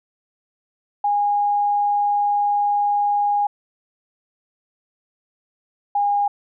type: tone pair in turn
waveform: sine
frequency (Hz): 820 / 814.8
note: G#5 / G#5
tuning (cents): -22 / -33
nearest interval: unison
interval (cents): 11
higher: first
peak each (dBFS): -16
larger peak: neither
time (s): 1.04-3.47 / 5.95-6.28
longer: first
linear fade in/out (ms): 5
effects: none